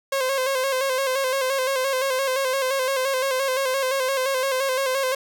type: tone with vibrato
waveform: sawtooth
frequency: 530 Hz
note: C5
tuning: 22 cents sharp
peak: -17 dBFS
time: 0.12-5.15 s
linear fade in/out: 5 ms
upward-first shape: square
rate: 5.8 Hz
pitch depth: 49 cents each way
effects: none